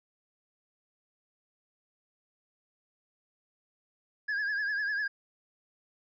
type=tone with vibrato; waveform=triangle; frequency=1661.2 Hz; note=G#6; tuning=in tune; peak=-27 dBFS; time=4.28-5.08 s; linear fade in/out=10 ms; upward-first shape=triangle; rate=10 Hz; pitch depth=86 cents each way; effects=resampled to 16000 Hz